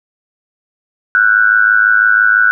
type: tone with amplitude modulation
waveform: sine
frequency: 1480 Hz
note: F#6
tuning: in tune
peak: -3 dBFS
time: 1.15-2.51 s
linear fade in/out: 0 ms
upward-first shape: sine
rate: 106 Hz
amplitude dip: 85%
effects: none